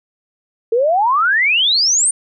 sine exponential sweep, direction up, 440 to 9130 Hz, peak -11 dBFS, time 0.72-2.11 s, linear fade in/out 5 ms, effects none

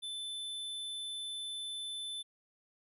square tone, 3520 Hz, A7, in tune, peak -39 dBFS, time 0.02-2.23 s, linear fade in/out 20 ms, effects resampled to 32000 Hz

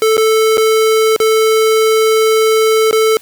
square tone with dropouts, 440 Hz, A4, in tune, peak -9 dBFS, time 0.02-3.17 s, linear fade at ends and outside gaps 1 ms, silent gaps 0.169-0.178 / 0.572-0.579 / 1.163-1.201 / 2.911-2.928 s, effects white hiss -41 dBFS RMS until 3.21 s

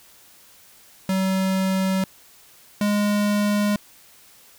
square tone pair in turn, 190 / 206.5 Hz, F#3 / G#3, +46 / -10 cents, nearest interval minor second, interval 144 cents, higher second, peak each -20 / -19 dBFS, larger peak second, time 1.09-2.04 / 2.81-3.76 s, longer neither, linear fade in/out 2 ms, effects white hiss -51 dBFS RMS until 4.58 s

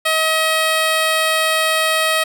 10% pulse tone, 636 Hz, D#5, 38 cents sharp, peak -6 dBFS, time 0.05-2.24 s, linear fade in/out 10 ms, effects none

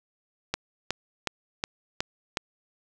click train, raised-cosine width 0.2 ms, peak -9 dBFS, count 6, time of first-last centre 0.54-2.372 s, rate 2.73 Hz, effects none

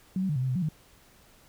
sine tone with pitch steps, 187 / 191.1 / 148.9 / 127.1 / 130.7 / 127.2 / 182.5 / 155.2 Hz, F#3 / G3 / D3 / C3 / C3 / C3 / F#3 / D#3, +19 / -44 / +24 / -50 / -1 / -48 / -24 / -4 cents, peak -25 dBFS, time 0.16-0.688 s, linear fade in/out 2 ms, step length 66 ms, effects pink hiss -58 dBFS RMS until 1.48 s

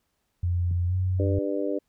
sine tone with pitch glide, 88 to 92.59 Hz, F2 to F#2, +14 to +2 cents, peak -22 dBFS, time 0.43-1.39 s, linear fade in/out 5 ms, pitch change +88 cents, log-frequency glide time 0.87-0.94 s
sine tone with exponential decay, 151.8 Hz, D#3, 42 cents flat, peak -30 dBFS, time 0.71-0.79 s, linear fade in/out 2 ms, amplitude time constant 16 ms
harmonic tone, 99 Hz, G2, 18 cents sharp, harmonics 3 / 4 / 5 / 6, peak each -29 / -31 / -31 / -32 dBFS, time 1.19-1.79 s, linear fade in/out 10 ms
effects pink hiss -75 dBFS RMS until 1.88 s

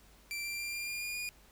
sawtooth tone with pitch steps, 2349 / 2364 / 2379 / 2394 / 2409 / 2425 / 2440 Hz, D7 / D7 / D7 / D7 / D7 / D#7 / D#7, 0 / +11 / +22 / +33 / +43 / -45 / -34 cents, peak -33 dBFS, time 0.31-1.29 s, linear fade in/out 0 ms, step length 140 ms, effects added 50 Hz sine -62 dBFS peak until 1.51 s + pink hiss -62 dBFS RMS until 1.51 s

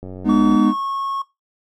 click train, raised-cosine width 2 ms, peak -20 dBFS, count 50, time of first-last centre 0.03-0.557 s, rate 93 Hz
triangle chord, G# minor, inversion none, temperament equal with one note detuned, 207.7 / 246.9 / 305.6 Hz, G#3 / B3 / D#4, 0 / 0 / -31 cents, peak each -14 / -14 / -14 dBFS, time 0.24-0.74 s, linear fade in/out 50 ms
triangle tone with pitch glide, 1137 to 1095.1 Hz, C#6 to C#6, +44 to -21 cents, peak -20 dBFS, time 0.29-1.22 s, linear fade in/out 5 ms, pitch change -65 cents, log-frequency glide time 0.62-0.73 s
effects noise-tail reverb RT60 0.2 s tail -17 dB re dry + MP3 64 kbps

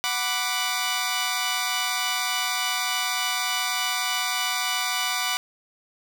10% pulse chord, B minor, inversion second, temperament equal, 740 / 987.8 / 1174.7 Hz, F#5 / B5 / D6, 0 / 0 / 0 cents, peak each -20 / -21 / -19 dBFS, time 0.04-5.37 s, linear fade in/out 0 ms, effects none

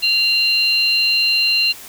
sine tone pair together, 2774 / 4134 Hz, F7 / C8, -12 / -22 cents, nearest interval perfect fifth, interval 690 cents, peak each -16 dBFS, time 0.02-1.73 s, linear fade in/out 20 ms, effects white hiss -37 dBFS RMS until 1.88 s

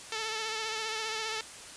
5% pulse tone with vibrato, 440 Hz, A4, in tune, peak -21 dBFS, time 0.12-1.41 s, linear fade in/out 2 ms, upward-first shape triangle, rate 15 Hz, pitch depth 42 cents each way, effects white hiss -46 dBFS RMS until 1.76 s + resampled to 22050 Hz

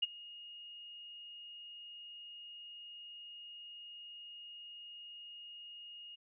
sine tone with ADSR envelope, 2859 Hz, F7, 40 cents sharp, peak -27 dBFS, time 0.02-6.16 s, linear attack 11 ms, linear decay 25 ms, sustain -21 dB, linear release 16 ms, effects none

